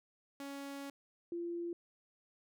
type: tone pair in turn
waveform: sawtooth / sine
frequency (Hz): 278.9 / 343.2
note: C#4 / F4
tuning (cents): +11 / -30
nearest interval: major third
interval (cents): 359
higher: second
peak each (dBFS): -39 / -37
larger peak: second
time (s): 0.4-0.9 / 1.32-1.73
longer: first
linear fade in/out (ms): 2
effects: none